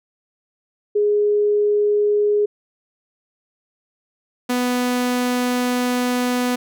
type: tone pair in turn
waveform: sine / sawtooth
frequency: 415.3 / 247.6 Hz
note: G#4 / B3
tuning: 0 / +5 cents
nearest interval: major sixth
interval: 895 cents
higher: first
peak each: -14 dBFS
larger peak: neither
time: 0.95-2.46 / 4.49-6.56 s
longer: second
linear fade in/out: 10 ms
effects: none